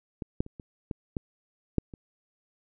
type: clicks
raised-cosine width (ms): 3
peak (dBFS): -21 / -13 / -30 / -28 / -19 / -17 / -10 / -29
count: 8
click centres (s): 0.222 / 0.405 / 0.464 / 0.598 / 0.912 / 1.168 / 1.783 / 1.938
effects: none